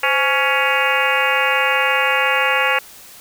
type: harmonic tone with a mistuned harmonic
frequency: 278.9 Hz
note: C#4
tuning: 11 cents sharp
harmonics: 2 / 3 / 4 / 5 / 6 / 7 / 8 / 9 / 10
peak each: -23 / -23 / -23 / -23 / -23 / -23 / -23 / -23 / -23 dBFS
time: 0.03-2.79 s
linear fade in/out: 5 ms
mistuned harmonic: 2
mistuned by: -120 cents
effects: white hiss -41 dBFS RMS until 3.2 s